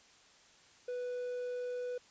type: tone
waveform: triangle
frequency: 493.9 Hz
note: B4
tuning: in tune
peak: -34 dBFS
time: 0.88-1.98 s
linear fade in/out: 5 ms
effects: white hiss -62 dBFS RMS until 2.1 s + resampled to 16000 Hz